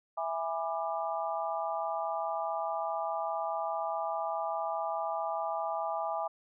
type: chord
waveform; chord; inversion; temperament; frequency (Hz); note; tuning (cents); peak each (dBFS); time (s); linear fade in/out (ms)
sine; E dominant seventh; none; just; 659.3 / 824.1 / 988.9 / 1186.7; E5 / G#5 / B5 / D6; 0 / -14 / +2 / +18; -35 / -35 / -40 / -38; 0.17-6.28; 10
effects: none